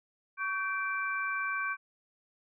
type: tone cluster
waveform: sine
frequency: 1125 / 1551 / 2346 Hz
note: C#6 / G6 / D7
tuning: +25 / -19 / -2 cents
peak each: -35 / -33 / -37 dBFS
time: 0.37-1.77 s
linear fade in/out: 50 ms
effects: none